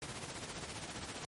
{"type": "noise with tremolo", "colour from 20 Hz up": "pink", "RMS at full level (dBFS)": -41, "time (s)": [0.02, 1.25], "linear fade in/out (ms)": 0, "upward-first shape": "triangle", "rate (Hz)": 15, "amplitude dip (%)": 60, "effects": ["high-pass 80 Hz 12 dB/octave", "MP3 48 kbps"]}